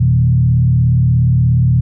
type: tone with frequency modulation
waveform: sine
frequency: 123.47 Hz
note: B2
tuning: in tune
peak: -8 dBFS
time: 0-1.81 s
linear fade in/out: 10 ms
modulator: 36.9 Hz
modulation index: 0.84
effects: none